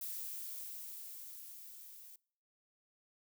violet noise with level ramp, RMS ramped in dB -42 to -55 dBFS, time 0.01-2.16 s, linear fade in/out 5 ms, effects noise-tail reverb RT60 0.6 s tail -25 dB re dry

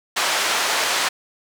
pink band-pass noise, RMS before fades -21 dBFS, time 0.16-1.09 s, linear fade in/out 10 ms, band 770 to 7600 Hz, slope 12 dB/octave, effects none

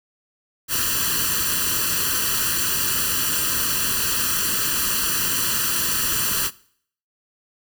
white noise with comb filter, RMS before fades -22 dBFS, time 0.68-6.51 s, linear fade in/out 50 ms, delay 0.68 ms, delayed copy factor +0.9, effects noise-tail reverb RT60 0.6 s tail -21 dB re dry

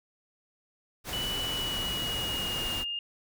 pink noise, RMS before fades -36 dBFS, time 1.04-2.85 s, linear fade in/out 50 ms
sine tone with pitch glide, 2960 to 2826 Hz, F#7 to F7, 0 to +20 cents, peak -31 dBFS, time 1.13-2.99 s, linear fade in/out 2 ms, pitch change -80 cents, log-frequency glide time 1.43-2.84 s
effects none

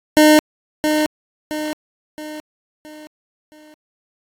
25% pulse tone with echo, 305.4 Hz, D#4, 32 cents flat, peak -4 dBFS, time 0.17-0.39 s, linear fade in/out 0 ms, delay 670 ms, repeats 5, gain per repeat -7 dB, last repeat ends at 3.74 s, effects AAC 48 kbps

